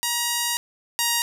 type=tone pair in turn; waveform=5% pulse; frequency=950 / 942.3 Hz; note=A#5 / A#5; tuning=+33 / +18 cents; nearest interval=unison; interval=15 cents; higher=first; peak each=-10 / -8 dBFS; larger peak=second; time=0.03-0.57 / 0.99-1.22 s; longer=first; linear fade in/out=0 ms; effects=none